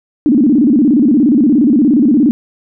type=tone with vibrato; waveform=sine; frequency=265.1 Hz; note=C4; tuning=23 cents sharp; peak=-6 dBFS; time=0.26-2.31 s; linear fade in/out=0 ms; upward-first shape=square; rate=17 Hz; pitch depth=220 cents each way; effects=none